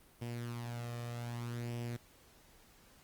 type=tone with flanger; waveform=sawtooth; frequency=119.1 Hz; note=A#2; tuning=38 cents sharp; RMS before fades=-41 dBFS; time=0.21-1.97 s; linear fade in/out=10 ms; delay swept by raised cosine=0.36 to 1.66 ms; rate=0.64 Hz; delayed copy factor=+0.55; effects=pink hiss -63 dBFS RMS until 3.03 s + Opus 32 kbps